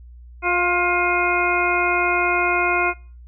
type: harmonic tone with a mistuned harmonic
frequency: 354.1 Hz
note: F4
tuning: 24 cents sharp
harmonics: 1 / 2 / 3 / 4 / 6 / 7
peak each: -24 / -24 / -24 / -24 / -24 / -24 dBFS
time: 0.42-2.94 s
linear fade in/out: 50 ms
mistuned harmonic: 2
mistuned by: -15 cents
effects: noise-tail reverb RT60 0.4 s tail -24 dB re dry + added 60 Hz sine -39 dBFS peak until 3.27 s